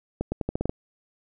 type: accelerating click train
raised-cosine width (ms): 2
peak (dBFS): -13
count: 8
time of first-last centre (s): 0.21-0.695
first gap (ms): 110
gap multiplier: 0.84
effects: none